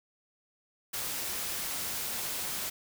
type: noise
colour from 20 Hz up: white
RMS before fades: -35 dBFS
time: 0.93-2.7 s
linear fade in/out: 10 ms
effects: none